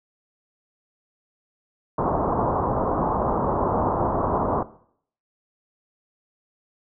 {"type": "low-pass noise", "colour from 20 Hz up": "white", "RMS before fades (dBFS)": -23, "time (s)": [1.98, 4.63], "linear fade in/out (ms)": 5, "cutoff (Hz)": 1100, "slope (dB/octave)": 48, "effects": ["noise-tail reverb RT60 0.6 s tail -17 dB re dry"]}